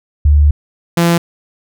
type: tone pair in turn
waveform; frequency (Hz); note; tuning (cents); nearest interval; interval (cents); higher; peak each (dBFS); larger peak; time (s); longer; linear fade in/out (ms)
sine / sawtooth; 73.42 / 170.14; D2 / F3; 0 / -45; octave + minor third; 1455; second; -5; neither; 0.25-0.51 / 0.97-1.18; first; 5
effects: none